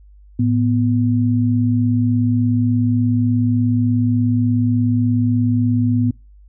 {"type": "tone pair together", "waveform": "sine", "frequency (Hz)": [110, 246.6], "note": ["A2", "B3"], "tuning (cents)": [0, -2], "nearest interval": "octave + major second", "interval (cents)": 1398, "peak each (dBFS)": -16, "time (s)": [0.39, 6.11], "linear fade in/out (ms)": 5, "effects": ["noise-tail reverb RT60 0.3 s tail -26 dB re dry", "added 50 Hz sine -42 dBFS peak until 6.48 s"]}